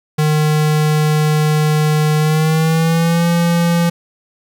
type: tone with pitch glide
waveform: square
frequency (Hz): 152.8 to 170.52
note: D#3 to F3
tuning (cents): -31 to -41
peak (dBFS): -12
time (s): 0.18-3.9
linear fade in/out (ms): 10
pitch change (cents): +190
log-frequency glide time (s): 2.18-3.27
effects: 9-bit